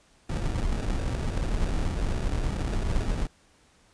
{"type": "noise with sample-and-hold", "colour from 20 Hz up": "brown", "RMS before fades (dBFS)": -27, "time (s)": [0.29, 3.27], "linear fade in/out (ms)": 5, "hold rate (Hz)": 1050, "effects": ["pink hiss -61 dBFS RMS until 3.93 s", "resampled to 22050 Hz"]}